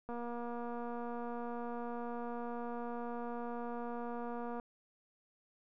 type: click train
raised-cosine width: 1 ms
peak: -30 dBFS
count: 1074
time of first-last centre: 0.09-4.598 s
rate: 238 Hz
effects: none